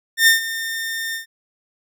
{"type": "tone with ADSR envelope", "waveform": "sawtooth", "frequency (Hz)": 1814, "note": "A#6", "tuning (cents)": -48, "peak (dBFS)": -5, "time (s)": [0.17, 1.26], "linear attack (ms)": 99, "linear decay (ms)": 130, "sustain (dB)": -15, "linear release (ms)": 120, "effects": []}